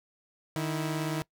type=tone pair together; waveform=sawtooth; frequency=153.82 / 326.2 Hz; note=D#3 / E4; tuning=-20 / -18 cents; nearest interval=octave + minor second; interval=1302 cents; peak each=-27 / -30 dBFS; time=0.56-1.22 s; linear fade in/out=0 ms; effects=noise-tail reverb RT60 0.1 s tail -22 dB re dry